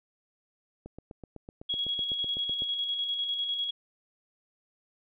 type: click train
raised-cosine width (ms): 2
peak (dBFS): -29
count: 15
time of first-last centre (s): 0.86-2.621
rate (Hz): 7.95
type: tone with tremolo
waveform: sine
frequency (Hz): 3322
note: G#7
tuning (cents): 0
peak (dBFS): -27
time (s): 1.69-3.71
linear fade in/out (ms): 10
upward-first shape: square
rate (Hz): 10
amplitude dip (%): 35
effects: none